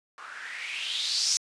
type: noise with low-pass filter sweep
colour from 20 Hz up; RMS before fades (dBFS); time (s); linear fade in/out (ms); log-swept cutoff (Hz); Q
violet; -31; 0.18-1.37; 0; 1200 to 6000; 4.9
effects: resampled to 22050 Hz